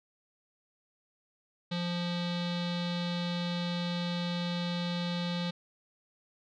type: tone with low-pass filter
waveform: square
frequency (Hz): 174.5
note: F3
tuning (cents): -1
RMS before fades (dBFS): -33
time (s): 1.71-5.51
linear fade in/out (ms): 10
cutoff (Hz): 3900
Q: 5.4
effects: none